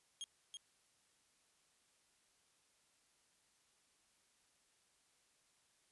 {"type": "tone with echo", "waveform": "sawtooth", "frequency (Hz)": 3249, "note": "G#7", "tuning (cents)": -39, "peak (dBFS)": -40, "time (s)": [0.21, 0.24], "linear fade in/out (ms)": 0, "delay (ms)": 330, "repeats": 1, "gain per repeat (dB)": -4, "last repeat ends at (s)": 0.57, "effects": ["white hiss -75 dBFS RMS until 5.91 s", "resampled to 24000 Hz"]}